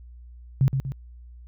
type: tone with echo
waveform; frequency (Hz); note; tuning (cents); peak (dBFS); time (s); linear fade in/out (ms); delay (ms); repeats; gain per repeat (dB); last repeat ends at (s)
sine; 134.1; C3; +43; -15; 0.61-0.68; 0; 120; 2; -6; 0.92
effects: added 60 Hz sine -42 dBFS peak until 1.47 s